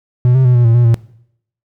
triangle tone with pitch steps, 123.7 / 131.2 / 124.4 / 120.9 / 115.2 / 120.6 / 115.8 Hz, B2 / C3 / B2 / B2 / A#2 / B2 / A#2, +3 / +5 / +13 / -36 / -20 / -41 / -11 cents, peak -5 dBFS, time 0.25-0.943 s, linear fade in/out 0 ms, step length 99 ms, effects noise-tail reverb RT60 0.7 s tail -20 dB re dry

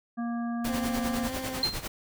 harmonic tone, 235.1 Hz, A#3, 15 cents sharp, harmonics 1 / 3 / 5 / 7, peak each -29 / -39 / -43 / -46 dBFS, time 0.17-1.29 s, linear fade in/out 20 ms
pink noise with tremolo, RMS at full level -33 dBFS, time 0.64-1.88 s, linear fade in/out 10 ms, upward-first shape sine, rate 10 Hz, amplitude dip 75%
20% pulse tone with vibrato, 260.5 Hz, C4, 7 cents flat, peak -29 dBFS, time 0.68-1.63 s, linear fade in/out 10 ms, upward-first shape triangle, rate 14 Hz, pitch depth 19 cents each way
sine tone with exponential decay, 4167 Hz, C8, 8 cents flat, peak -20 dBFS, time 1.63-1.85 s, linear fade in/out 2 ms, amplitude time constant 47 ms
effects none

